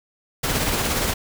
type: noise with tremolo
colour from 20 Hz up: pink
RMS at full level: -21 dBFS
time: 0.43-1.14 s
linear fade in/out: 10 ms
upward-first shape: sine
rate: 17 Hz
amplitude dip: 35%
effects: none